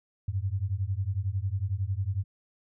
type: beating tone pair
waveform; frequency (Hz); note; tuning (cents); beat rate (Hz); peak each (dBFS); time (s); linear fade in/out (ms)
sine; 91.7 / 102.7; F#2 / G#2; -15 / -19; 11; -30; 0.28-2.24; 5
effects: none